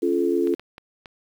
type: chord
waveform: sine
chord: Db augmented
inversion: none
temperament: just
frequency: 277.2 / 346.5 / 433.1 Hz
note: Db4 / F4 / A4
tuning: 0 / -14 / -27 cents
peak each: -25 / -21 / -24 dBFS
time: 0.02-0.55 s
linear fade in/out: 10 ms
type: clicks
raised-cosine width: 0.3 ms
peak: -24 dBFS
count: 5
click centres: 0.473 / 0.538 / 0.596 / 0.781 / 1.058 s
effects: 8-bit